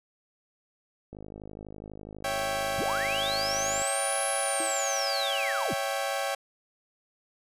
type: click train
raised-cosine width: 2 ms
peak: -29 dBFS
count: 141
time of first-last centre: 1.13-3.817 s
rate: 52.1 Hz
type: chord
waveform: sawtooth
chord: C# diminished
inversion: none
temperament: equal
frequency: 554.4 / 659.3 / 784 Hz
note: C#5 / E5 / G5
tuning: 0 / 0 / 0 cents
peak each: -28 / -31 / -28 dBFS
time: 2.24-6.35 s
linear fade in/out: 5 ms
type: linear two-way sweep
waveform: sine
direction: up then down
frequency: 68.9 to 11000 to 72.3 Hz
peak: -30 dBFS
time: 2.78-5.74 s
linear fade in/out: 5 ms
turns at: 4.27 s
type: tone with exponential decay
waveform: sine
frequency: 325.7 Hz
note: E4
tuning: 21 cents flat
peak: -32 dBFS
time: 4.6-4.8 s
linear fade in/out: 2 ms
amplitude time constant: 42 ms
effects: resampled to 32000 Hz